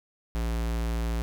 square tone, 57.1 Hz, A#1, 35 cents flat, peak -27 dBFS, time 0.35-1.22 s, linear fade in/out 0 ms, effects none

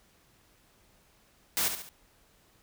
white noise with echo, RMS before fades -28 dBFS, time 1.57-1.68 s, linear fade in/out 0 ms, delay 70 ms, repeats 3, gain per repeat -7 dB, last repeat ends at 1.89 s, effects pink hiss -64 dBFS RMS until 2.62 s

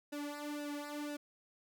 sawtooth tone with flanger, 292.8 Hz, D4, 5 cents flat, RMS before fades -42 dBFS, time 0.12-1.17 s, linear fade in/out 10 ms, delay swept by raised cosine 0.91 to 3.11 ms, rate 2 Hz, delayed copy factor -0.95, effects none

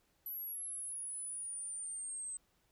sine exponential sweep, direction down, 11840 to 8160 Hz, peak -40 dBFS, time 0.26-2.37 s, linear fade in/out 2 ms, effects pink hiss -75 dBFS RMS until 2.71 s

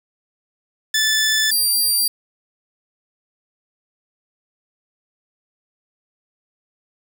15% pulse tone pair in turn, 1748 / 4726 Hz, A6 / D8, -12 / +10 cents, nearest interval octave + perfect fourth, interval 1722 cents, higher second, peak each -9 dBFS, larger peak neither, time 0.94-1.51 / 1.51-2.08 s, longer neither, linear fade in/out 5 ms, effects none

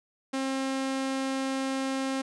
sawtooth tone, 267.2 Hz, C4, 36 cents sharp, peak -24 dBFS, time 0.33-2.22 s, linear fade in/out 10 ms, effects resampled to 22050 Hz

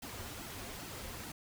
pink noise with flanger, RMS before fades -45 dBFS, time 0.02-1.32 s, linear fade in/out 5 ms, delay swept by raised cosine 1.7 to 6.7 ms, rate 2.4 Hz, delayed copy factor -0.75, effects none

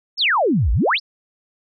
sine exponential two-way sweep, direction down then up, 5560 to 48.96 to 5560 Hz, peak -14 dBFS, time 0.17-1 s, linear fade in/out 50 ms, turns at 0.72 s, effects none

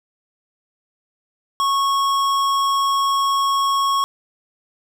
sine tone with tanh clipping, 1101 Hz, C#6, 12 cents flat, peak -18 dBFS, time 1.6-4.04 s, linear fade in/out 0 ms, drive 17 dB, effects none

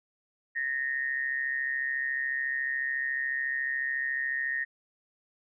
sine tone with amplitude modulation, 1846 Hz, A#6, 17 cents flat, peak -25 dBFS, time 0.55-4.65 s, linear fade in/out 20 ms, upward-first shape sine, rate 134 Hz, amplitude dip 65%, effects none

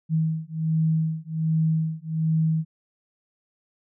sine beating tone pair, 159 / 160.3 Hz, D#3 / E3, +38 / -48 cents, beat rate 1.3 Hz, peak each -24 dBFS, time 0.09-2.65 s, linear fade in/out 50 ms, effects none

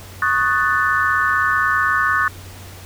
sine chord, D# half-diminished seventh, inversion third, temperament equal with one note detuned, 1108.7 / 1244.5 / 1489.4 / 1760 Hz, C#6 / D#6 / F#6 / A6, 0 / 0 / +11 / 0 cents, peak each -21 / -21 / -19 / -20 dBFS, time 0.22-2.28 s, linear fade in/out 2 ms, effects added 93 Hz sine -37 dBFS peak until 2.85 s + pink hiss -40 dBFS RMS until 2.85 s

